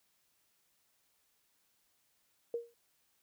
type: tone with exponential decay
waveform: sine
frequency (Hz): 469.6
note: A#4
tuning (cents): +13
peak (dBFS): -30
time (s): 2.54-2.74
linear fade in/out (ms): 2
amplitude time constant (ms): 42
effects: white hiss -75 dBFS RMS until 3.22 s